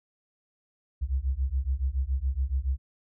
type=beating tone pair; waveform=sine; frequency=63 / 70.1 Hz; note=B1 / C#2; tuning=+35 / +20 cents; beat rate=7.1 Hz; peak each=-28 dBFS; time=1.01-2.78 s; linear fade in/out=20 ms; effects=none